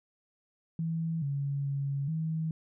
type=tone with pitch steps; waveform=sine; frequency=163.7 / 140.5 / 139.5 / 159.9 Hz; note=E3 / C#3 / C#3 / D#3; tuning=-12 / +24 / +11 / +48 cents; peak=-29 dBFS; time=0.79-2.51 s; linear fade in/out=2 ms; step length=430 ms; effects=none